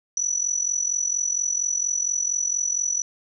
sine tone with amplitude modulation, 5920 Hz, F#8, in tune, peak -18 dBFS, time 0.17-3.02 s, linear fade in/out 2 ms, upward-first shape sine, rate 44.3 Hz, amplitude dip 80%, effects none

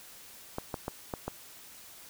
clicks, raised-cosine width 1 ms, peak -19 dBFS, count 5, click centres 0.584 / 0.742 / 0.881 / 1.138 / 1.28 s, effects white hiss -51 dBFS RMS until 2.09 s

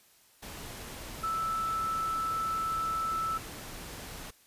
sine tone in noise, 1318.5 Hz, E6, in tune, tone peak -29 dBFS, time 1.23-3.38 s, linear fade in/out 10 ms, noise pink, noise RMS -43 dBFS, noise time 0.42-4.31 s, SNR +11 dB, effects white hiss -62 dBFS RMS until 4.46 s + resampled to 32000 Hz

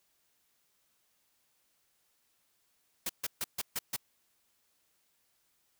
white noise bursts, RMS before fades -34 dBFS, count 6, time 3.06-3.964 s, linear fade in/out 5 ms, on 34 ms, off 140 ms, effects white hiss -74 dBFS RMS until 5.79 s

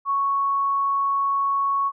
sine tone, 1108.7 Hz, C#6, in tune, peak -19 dBFS, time 0.05-1.92 s, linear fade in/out 50 ms, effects none

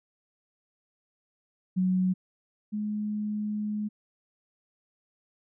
sine tone pair in turn, 185 / 210.5 Hz, F#3 / G#3, 0 / +24 cents, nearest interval major second, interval 224 cents, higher second, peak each -22 / -28 dBFS, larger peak first, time 1.76-2.14 / 2.72-3.89 s, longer second, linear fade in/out 20 ms, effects none

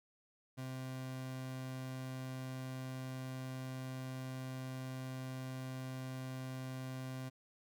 30% pulse tone, 130.1 Hz, C3, 9 cents flat, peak -39 dBFS, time 0.57-7.3 s, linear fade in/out 20 ms, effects none

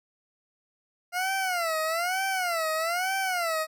20% pulse tone with vibrato, 698.5 Hz, F5, in tune, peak -21 dBFS, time 1.12-3.67 s, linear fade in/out 50 ms, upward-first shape sine, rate 1.1 Hz, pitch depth 180 cents each way, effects none

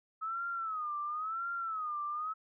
sine tone with vibrato, 1279 Hz, D#6, 47 cents sharp, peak -34 dBFS, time 0.21-2.34 s, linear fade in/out 20 ms, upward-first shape sine, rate 0.96 Hz, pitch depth 140 cents each way, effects none

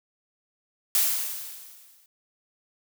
blue noise with exponential decay, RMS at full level -20 dBFS, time 0.95-2.06 s, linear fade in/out 1 ms, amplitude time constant 240 ms, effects none

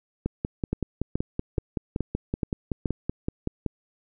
two click trains, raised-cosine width 3 ms, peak -13 / -12 dBFS, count 19 / 6, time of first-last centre 0.26-3.663 / 0.73-2.858 s, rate 5.29 / 2.35 Hz, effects none

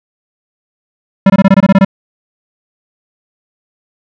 square tone bursts, 194.2 Hz, G3, 16 cents flat, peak -3 dBFS, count 10, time 1.26-1.848 s, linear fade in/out 5 ms, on 39 ms, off 22 ms, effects low-pass 2000 Hz 12 dB/octave

